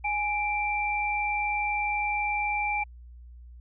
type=tone pair together; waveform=sine; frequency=832 / 2351 Hz; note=G#5 / D7; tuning=+3 / +1 cents; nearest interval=octave + tritone; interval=1798 cents; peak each=-28 dBFS; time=0.04-2.84 s; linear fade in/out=10 ms; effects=added 60 Hz sine -44 dBFS peak until 3.6 s